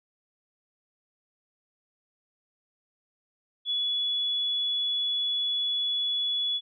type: tone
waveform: sine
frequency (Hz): 3405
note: G#7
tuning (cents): +42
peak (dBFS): -25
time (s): 3.65-6.61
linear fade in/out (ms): 50
effects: none